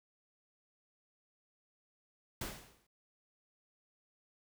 pink noise with exponential decay, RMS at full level -38 dBFS, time 2.41-2.87 s, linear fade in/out 5 ms, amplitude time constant 100 ms, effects none

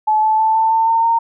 sine tone with pitch steps, 861 / 870.5 / 880.1 / 889.8 / 899.6 / 909.6 / 919.6 Hz, A5 / A5 / A5 / A5 / A5 / A#5 / A#5, -38 / -19 / 0 / +19 / +38 / -43 / -24 cents, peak -11 dBFS, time 0.07-1.19 s, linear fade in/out 10 ms, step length 160 ms, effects none

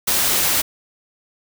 white noise, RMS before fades -18 dBFS, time 0.07-0.62 s, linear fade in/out 10 ms, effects none

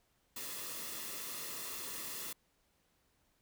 white noise with comb filter, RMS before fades -43 dBFS, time 0.36-2.33 s, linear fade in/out 5 ms, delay 1.3 ms, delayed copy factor -0.55, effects pink hiss -75 dBFS RMS until 3.41 s

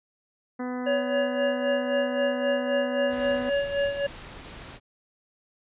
harmonic tone, 250 Hz, B3, 21 cents sharp, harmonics 1 / 2 / 3 / 4 / 5 / 6 / 7 / 8, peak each -30 / -36 / -40 / -42 / -44 / -46 / -47 / -48 dBFS, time 0.59-3.5 s, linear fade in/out 10 ms
square tone with tremolo, 564 Hz, C#5, 30 cents sharp, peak -22 dBFS, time 0.86-4.07 s, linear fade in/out 10 ms, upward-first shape sine, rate 3.8 Hz, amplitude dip 65%
pink noise, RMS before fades -42 dBFS, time 3.09-4.8 s, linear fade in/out 50 ms
effects resampled to 8000 Hz

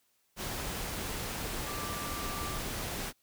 sine tone in noise, 1174.7 Hz, D6, in tune, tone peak -41 dBFS, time 1.64-2.61 s, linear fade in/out 50 ms, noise pink, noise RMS -37 dBFS, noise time 0.36-3.13 s, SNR -7 dB, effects white hiss -73 dBFS RMS until 3.22 s

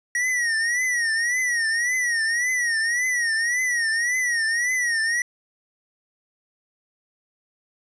square tone with vibrato, 1900 Hz, A#6, 33 cents sharp, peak -21 dBFS, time 0.15-5.22 s, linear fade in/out 2 ms, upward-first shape triangle, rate 1.8 Hz, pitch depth 130 cents each way, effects resampled to 22050 Hz + 10-bit

